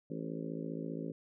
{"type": "harmonic tone with a mistuned harmonic", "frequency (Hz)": 55, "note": "A1", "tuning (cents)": 0, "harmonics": [3, 4, 5, 6, 7, 8, 9, 10], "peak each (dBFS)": [-42, -45, -42, -48, -46, -48, -50, -53], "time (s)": [0.1, 1.12], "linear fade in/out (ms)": 5, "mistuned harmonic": 9, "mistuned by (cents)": 32, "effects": []}